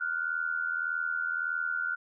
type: tone pair together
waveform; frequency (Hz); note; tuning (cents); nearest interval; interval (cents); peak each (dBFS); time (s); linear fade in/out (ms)
sine; 1407.3 / 1489; F6 / F#6; +13 / +11; minor second; 98; -31 / -32; 0-1.96; 20
effects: none